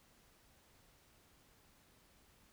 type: silence
effects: pink hiss -68 dBFS RMS until 2.52 s